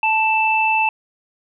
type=tone pair together; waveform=sine; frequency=878.1 / 2649 Hz; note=A5 / E7; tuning=-4 / +8 cents; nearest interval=octave + perfect fifth; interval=1912 cents; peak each=-17 dBFS; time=0.03-0.89 s; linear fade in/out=2 ms; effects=none